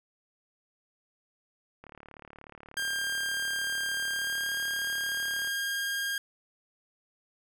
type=click train; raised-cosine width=0.5 ms; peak=-32 dBFS; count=134; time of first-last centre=1.84-5.474 s; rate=36.6 Hz
type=tone with pitch glide; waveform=sawtooth; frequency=1600 to 1614.9 Hz; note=G6 to G#6; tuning=+35 to -49 cents; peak=-26 dBFS; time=2.77-6.18 s; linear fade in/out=2 ms; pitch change=+16 cents; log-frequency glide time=4.07-4.51 s
effects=none